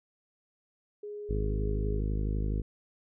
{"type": "tone with pitch glide", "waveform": "sine", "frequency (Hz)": [415.3, 411.5], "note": ["G#4", "G#4"], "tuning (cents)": [0, -16], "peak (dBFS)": -37, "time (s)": [1.03, 2], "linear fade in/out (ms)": 5, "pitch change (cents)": -16, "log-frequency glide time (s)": [1.39, 1.61]}
{"type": "harmonic tone", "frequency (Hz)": 52, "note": "G#1", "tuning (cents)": 3, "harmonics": [1, 2, 3, 4, 5, 6, 7, 8, 9], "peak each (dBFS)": [-29, -35, -39, -41, -43, -45, -46, -47, -48], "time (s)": [1.29, 2.62], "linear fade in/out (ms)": 10}
{"effects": []}